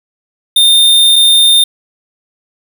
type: tone pair in turn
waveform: square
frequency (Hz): 3629 / 3629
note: A#7 / A#7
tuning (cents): -47 / -47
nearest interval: unison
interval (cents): 0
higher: neither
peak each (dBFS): -5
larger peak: neither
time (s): 0.56-1.16 / 1.16-1.64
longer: first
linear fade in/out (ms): 5
effects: none